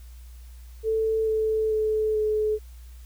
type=tone with pitch steps; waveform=sine; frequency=442.1 / 437.5 / 433 / 428.5 Hz; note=A4 / A4 / A4 / A4; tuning=+8 / -10 / -28 / -46 cents; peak=-21 dBFS; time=0.83-2.59 s; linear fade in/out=50 ms; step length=440 ms; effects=added 60 Hz sine -41 dBFS peak until 3.05 s + white hiss -58 dBFS RMS until 3.05 s